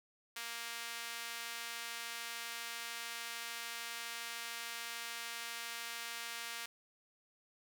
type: tone with high-pass filter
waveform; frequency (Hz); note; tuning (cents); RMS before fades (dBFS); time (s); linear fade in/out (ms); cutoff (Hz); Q
sawtooth; 233.1; A#3; 0; -44; 0.36-6.66; 5; 1800; 0.81
effects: none